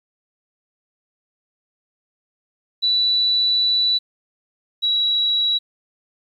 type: tone pair in turn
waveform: sine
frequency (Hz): 3957 / 3891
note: B7 / B7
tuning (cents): +3 / -27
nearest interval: unison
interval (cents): 30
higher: first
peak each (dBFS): -15 / -16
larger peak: first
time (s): 2.82-3.99 / 4.82-5.59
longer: first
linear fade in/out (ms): 20
effects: 9-bit